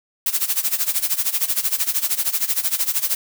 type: noise with tremolo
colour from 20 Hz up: blue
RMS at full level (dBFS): -18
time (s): 0.26-3.15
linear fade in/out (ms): 2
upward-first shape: sine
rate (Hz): 13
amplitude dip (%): 85
effects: none